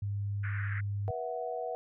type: tone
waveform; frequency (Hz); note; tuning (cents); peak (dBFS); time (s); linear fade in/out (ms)
sine; 101.1; G#2; -46; -31; 0.02-1.11; 5
type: band-pass noise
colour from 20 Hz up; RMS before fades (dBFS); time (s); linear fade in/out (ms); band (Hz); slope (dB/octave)
pink; -42; 0.43-0.81; 10; 1400 to 2000; 48
type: chord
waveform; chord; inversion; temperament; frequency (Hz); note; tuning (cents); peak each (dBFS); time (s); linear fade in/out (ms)
sine; B suspended fourth; none; equal with one note detuned; 483.7 / 659.3 / 740; B4 / E5 / F#5; -36 / 0 / 0; -37 / -38 / -38; 1.08-1.75; 0
effects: none